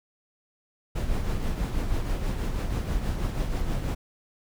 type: noise with tremolo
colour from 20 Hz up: brown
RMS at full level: -25 dBFS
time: 0.95-3.95 s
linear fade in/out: 10 ms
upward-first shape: triangle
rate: 6.2 Hz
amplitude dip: 50%
effects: none

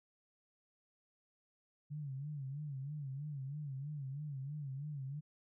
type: tone with vibrato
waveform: sine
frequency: 141.7 Hz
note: C#3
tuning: 38 cents sharp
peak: -40 dBFS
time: 1.9-5.21 s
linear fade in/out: 20 ms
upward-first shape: sine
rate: 3.1 Hz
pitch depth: 120 cents each way
effects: none

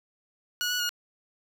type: tone with pitch steps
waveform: 15% pulse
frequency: 1456 / 1471 / 1439 Hz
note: F#6 / F#6 / F#6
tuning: -28 / -11 / -49 cents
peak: -20 dBFS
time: 0.61-0.892 s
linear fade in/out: 0 ms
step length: 94 ms
effects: 10-bit

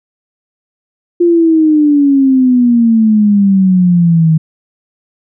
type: exponential sweep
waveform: sine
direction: down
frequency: 350 to 156.9 Hz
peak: -5 dBFS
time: 1.2-4.38 s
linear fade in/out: 10 ms
effects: none

